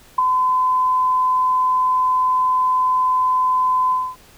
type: tone with ADSR envelope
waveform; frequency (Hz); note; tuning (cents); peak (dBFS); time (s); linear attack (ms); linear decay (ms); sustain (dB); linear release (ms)
sine; 1018; C6; -48; -9; 0.18-4.16; 8; 6; -5; 250
effects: pink hiss -48 dBFS RMS until 4.37 s